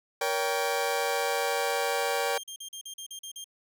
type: chord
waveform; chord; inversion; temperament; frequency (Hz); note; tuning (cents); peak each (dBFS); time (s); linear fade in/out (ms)
sawtooth; G diminished; first; just; 470.4 / 564.5 / 784; Bb4 / Db5 / G5; +16 / +31 / 0; -27; 0.21-2.38; 5
type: tone bursts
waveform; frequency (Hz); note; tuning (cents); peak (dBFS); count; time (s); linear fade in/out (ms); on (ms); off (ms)
20% pulse; 3196; G7; +33; -33; 9; 2.35-3.443; 5; 85; 41
effects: none